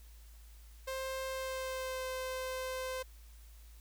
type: tone with pitch glide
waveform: sawtooth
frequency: 527 to 517 Hz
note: C5 to C5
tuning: +12 to -21 cents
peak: -33 dBFS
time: 0.87-3.03 s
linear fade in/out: 10 ms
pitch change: -33 cents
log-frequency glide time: 1.28-2.06 s
effects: added 55 Hz sine -52 dBFS peak until 3.8 s + white hiss -64 dBFS RMS until 3.8 s